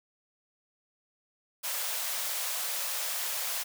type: high-pass noise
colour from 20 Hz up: white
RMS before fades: -33 dBFS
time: 1.63-3.64 s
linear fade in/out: 20 ms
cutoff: 500 Hz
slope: 48 dB/octave
effects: none